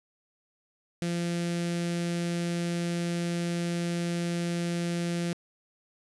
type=tone with notch filter; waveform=sawtooth; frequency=172 Hz; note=F3; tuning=26 cents flat; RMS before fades=-30 dBFS; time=1.02-5.33 s; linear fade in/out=0 ms; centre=980 Hz; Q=0.95; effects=resampled to 24000 Hz + 9-bit